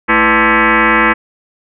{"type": "tone with frequency modulation", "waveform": "sine", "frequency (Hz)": 329.6, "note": "E4", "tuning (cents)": 0, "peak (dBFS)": -7, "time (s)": [0.08, 1.14], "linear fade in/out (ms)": 20, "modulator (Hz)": 275, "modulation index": 7.3, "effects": []}